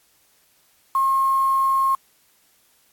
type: tone with quantisation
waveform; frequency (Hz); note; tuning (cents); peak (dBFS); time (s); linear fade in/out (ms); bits
sine; 1075; C6; +47; -16; 0.95-1.95; 2; 6
effects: white hiss -60 dBFS RMS until 2.92 s + AAC 64 kbps